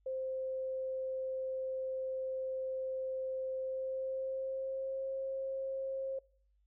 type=tone with pitch glide; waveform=sine; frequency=523.3 to 534.9 Hz; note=C5 to C5; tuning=0 to +38 cents; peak=-35 dBFS; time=0.06-6.19 s; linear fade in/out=5 ms; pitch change=+38 cents; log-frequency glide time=3.59-5.07 s; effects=noise-tail reverb RT60 0.5 s tail -23 dB re dry + added 50 Hz sine -69 dBFS peak until 6.66 s